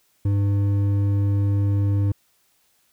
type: tone with hard clipping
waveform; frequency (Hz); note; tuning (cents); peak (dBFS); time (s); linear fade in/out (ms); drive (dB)
sine; 100.3; G2; +40; -19; 0.25-2.12; 5; 7
effects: white hiss -64 dBFS RMS until 2.92 s